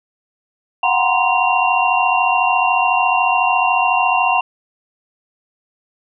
sine tone cluster, 726 / 760 / 946 / 1036 / 2760 Hz, F#5 / F#5 / A#5 / C6 / F7, -33 / +46 / +25 / -17 / -21 cents, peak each -19 dBFS, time 0.83-4.41 s, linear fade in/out 5 ms, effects none

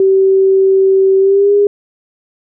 sine tone with pitch glide, 384.7 to 407.3 Hz, G4 to G#4, -33 to -34 cents, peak -6 dBFS, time 0-1.67 s, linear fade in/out 2 ms, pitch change +99 cents, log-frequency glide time 1.19-1.53 s, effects none

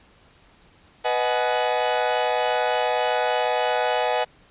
40% pulse chord, G# minor seventh, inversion first, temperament equal with one note detuned, 493.9 / 622.3 / 740 / 851.5 Hz, B4 / D#5 / F#5 / G#5, 0 / 0 / 0 / +43 cents, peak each -25 dBFS, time 1.04-4.25 s, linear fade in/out 20 ms, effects pink hiss -55 dBFS RMS until 4.5 s + resampled to 8000 Hz

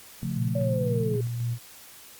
sine chord, Db augmented, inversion none, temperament equal, 138.59 / 174.61 / 220 Hz, Db3 / F3 / A3, 0 / 0 / 0 cents, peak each -31 / -31 / -33 dBFS, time 0.23-1.16 s, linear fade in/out 0 ms
sine tone with tremolo, 118.6 Hz, A#2, 30 cents sharp, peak -25 dBFS, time 0.35-1.59 s, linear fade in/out 50 ms, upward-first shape square, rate 3.8 Hz, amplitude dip 30%
sine linear sweep, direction down, 574 to 403.2 Hz, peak -27 dBFS, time 0.55-1.21 s, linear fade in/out 5 ms
effects white hiss -48 dBFS RMS until 2.19 s + Opus 48 kbps

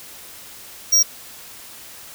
square tone, 5650 Hz, F8, 19 cents sharp, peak -12 dBFS, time 0.92-1.03 s, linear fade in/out 10 ms, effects white hiss -40 dBFS RMS until 2.14 s

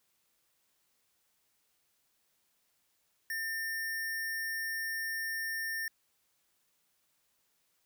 sine tone with sample-and-hold, 1800 Hz, A6, 39 cents sharp, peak -33 dBFS, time 3.3-5.88 s, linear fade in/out 2 ms, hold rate 7350 Hz, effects white hiss -75 dBFS RMS until 7.85 s

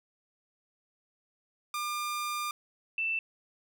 sawtooth / sine tone pair in turn, 1200 / 2662 Hz, D6 / E7, +37 / +16 cents, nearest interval octave + major second, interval 1379 cents, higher second, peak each -28 dBFS, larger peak neither, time 1.74-2.51 / 2.98-3.19 s, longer first, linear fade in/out 2 ms, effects none

